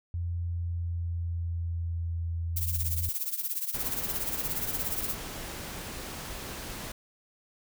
sine tone with pitch glide, 86 to 83.89 Hz, F2 to E2, -26 to +31 cents, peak -29 dBFS, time 0.14-3.09 s, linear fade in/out 0 ms, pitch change -43 cents, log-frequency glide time 0.43-2.3 s
violet noise with tremolo, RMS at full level -29 dBFS, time 2.56-5.15 s, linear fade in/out 10 ms, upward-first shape triangle, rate 17 Hz, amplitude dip 85%
pink noise, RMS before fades -39 dBFS, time 3.74-6.92 s, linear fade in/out 5 ms
effects none

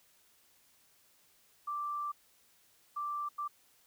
sine tone bursts at uneven times, 1174.7 Hz, D6, in tune, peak -34 dBFS, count 3, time 1.67-2.12 / 2.96-3.29 / 3.38-3.48 s, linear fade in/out 10 ms, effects white hiss -67 dBFS RMS until 3.86 s

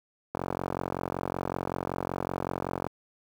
click train, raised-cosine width 1 ms, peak -15 dBFS, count 115, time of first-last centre 0.35-2.867 s, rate 45.3 Hz, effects high-pass 80 Hz 12 dB/octave + 8-bit

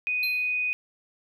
sine tone, 2489 Hz, D#7, in tune, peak -24 dBFS, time 0.07-0.73 s, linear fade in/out 0 ms
square tone with exponential decay, 4145 Hz, C8, 17 cents flat, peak -28 dBFS, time 0.23-0.54 s, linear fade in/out 2 ms, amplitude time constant 66 ms
effects none

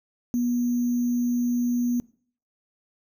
sine tone with sample-and-hold, 242.5 Hz, B3, 31 cents flat, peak -21 dBFS, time 0.34-2 s, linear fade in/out 0 ms, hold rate 6300 Hz, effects noise-tail reverb RT60 0.5 s tail -22 dB re dry

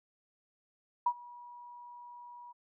sine tone with ADSR envelope, 966 Hz, B5, 39 cents flat, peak -23 dBFS, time 1.06-2.53 s, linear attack 6 ms, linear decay 61 ms, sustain -24 dB, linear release 20 ms, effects none

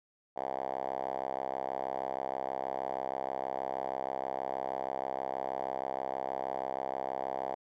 5% pulse tone with band-pass filter, 66.3 Hz, C2, 23 cents sharp, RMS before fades -36 dBFS, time 0.36-7.55 s, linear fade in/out 10 ms, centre 740 Hz, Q 3.2, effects none

